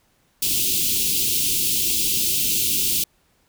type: band-stop noise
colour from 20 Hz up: white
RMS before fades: -21 dBFS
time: 0.42-3.04 s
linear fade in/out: 5 ms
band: 400 to 2600 Hz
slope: 48 dB/octave
effects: pink hiss -63 dBFS RMS until 3.48 s